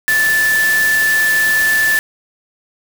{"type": "tone in noise", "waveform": "sine", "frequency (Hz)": 1751, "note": "A6", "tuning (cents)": -9, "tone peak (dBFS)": -11, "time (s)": [0.08, 1.99], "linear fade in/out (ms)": 0, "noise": "white", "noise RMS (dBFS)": -22, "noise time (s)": [0.08, 1.99], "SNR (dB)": 8, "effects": []}